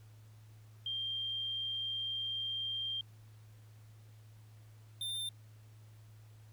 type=tone pair in turn; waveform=sine / square; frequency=3182 / 3597 Hz; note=G7 / A7; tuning=+25 / +37 cents; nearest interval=major second; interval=212 cents; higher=second; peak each=-35 / -37 dBFS; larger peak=first; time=0.86-3.01 / 5.01-5.29 s; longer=first; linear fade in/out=2 ms; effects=added 108 Hz sine -54 dBFS peak until 6.52 s + pink hiss -68 dBFS RMS until 6.52 s